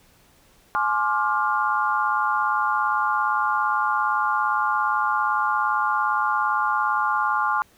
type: chord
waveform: sine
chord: D half-diminished seventh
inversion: second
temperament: just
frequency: 845.8 / 1057.2 / 1174.7 / 1409.6 Hz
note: Ab5 / C6 / D6 / F6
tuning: +31 / +18 / 0 / +16 cents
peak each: -25 dBFS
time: 0.75-7.62 s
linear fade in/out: 0 ms
effects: pink hiss -57 dBFS RMS until 7.77 s